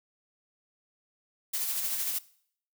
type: noise with tremolo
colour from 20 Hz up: blue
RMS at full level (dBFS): -30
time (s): 1.53-2.19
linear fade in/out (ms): 10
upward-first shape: sine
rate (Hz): 13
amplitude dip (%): 35
effects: noise-tail reverb RT60 0.6 s tail -20 dB re dry